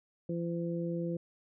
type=harmonic tone; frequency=170 Hz; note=F3; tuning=46 cents flat; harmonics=1 / 2 / 3; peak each=-34 / -37 / -39 dBFS; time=0.29-1.17 s; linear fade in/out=5 ms; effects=none